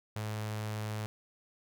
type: tone with notch filter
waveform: sawtooth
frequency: 107.6 Hz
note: A2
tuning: 38 cents flat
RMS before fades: -37 dBFS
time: 0.16-1.06 s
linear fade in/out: 0 ms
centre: 280 Hz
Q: 1.5
effects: none